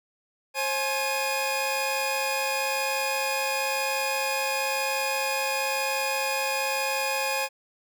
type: tone cluster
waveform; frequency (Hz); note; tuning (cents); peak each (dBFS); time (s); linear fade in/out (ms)
sawtooth; 535 / 845 / 2474; C5 / G#5 / D#7; +38 / +30 / -10; -26; 0.54-7.49; 50
effects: none